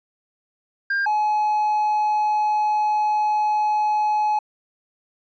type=tone pair in turn; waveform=triangle; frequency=1600 / 847.6 Hz; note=G6 / G#5; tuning=+35 / +35 cents; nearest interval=major seventh; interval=1100 cents; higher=first; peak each=-17 / -15 dBFS; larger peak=second; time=0.9-1.06 / 1.06-4.39 s; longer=second; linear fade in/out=5 ms; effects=tanh soft clip ceiling -11 dBFS + resampled to 16000 Hz